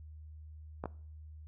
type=clicks; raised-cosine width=1 ms; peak=-23 dBFS; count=2; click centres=0.839 / 0.857 s; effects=noise-tail reverb RT60 0.5 s tail -21 dB re dry + added 77 Hz sine -47 dBFS peak until 1.47 s